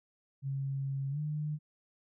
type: tone with pitch glide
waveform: sine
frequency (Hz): 136.7 to 150.8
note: C#3 to D3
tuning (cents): -24 to +46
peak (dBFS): -32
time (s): 0.42-1.59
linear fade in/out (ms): 50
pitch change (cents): +170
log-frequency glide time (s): 1.1-1.19
effects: none